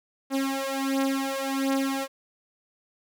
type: beating tone pair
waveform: sawtooth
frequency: 270 / 271.4 Hz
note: C#4 / C#4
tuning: -45 / -36 cents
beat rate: 1.4 Hz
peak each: -24 dBFS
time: 0.3-2.08 s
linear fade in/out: 50 ms
effects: none